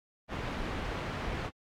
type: low-pass noise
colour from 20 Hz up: pink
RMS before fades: -36 dBFS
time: 0.28-1.51 s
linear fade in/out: 50 ms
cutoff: 2400 Hz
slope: 12 dB/octave
effects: AAC 64 kbps